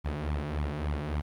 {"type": "tone with flanger", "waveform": "sawtooth", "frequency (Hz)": 74, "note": "D2", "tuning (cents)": 14, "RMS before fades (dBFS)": -32, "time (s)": [0.04, 1.22], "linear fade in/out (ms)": 20, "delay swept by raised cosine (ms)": [0.88, 6.28], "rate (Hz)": 3.5, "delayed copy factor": 0.8, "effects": ["low-pass 3000 Hz 12 dB/octave", "11-bit"]}